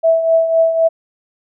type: tone with tremolo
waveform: sine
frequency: 655 Hz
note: E5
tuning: 11 cents flat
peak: -7 dBFS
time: 0.03-0.89 s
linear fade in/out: 20 ms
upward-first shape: triangle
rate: 3.9 Hz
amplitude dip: 65%
effects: none